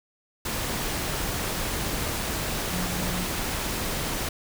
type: tone in noise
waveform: sine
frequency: 180 Hz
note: F#3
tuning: 47 cents flat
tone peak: -31 dBFS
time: 2.73-3.26 s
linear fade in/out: 5 ms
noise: pink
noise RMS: -29 dBFS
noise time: 0.45-4.29 s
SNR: -5 dB
effects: none